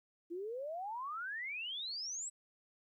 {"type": "exponential sweep", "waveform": "sine", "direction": "up", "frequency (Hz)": [329.6, 8030], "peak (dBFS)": -39, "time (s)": [0.3, 2.3], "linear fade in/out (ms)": 20, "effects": ["13-bit"]}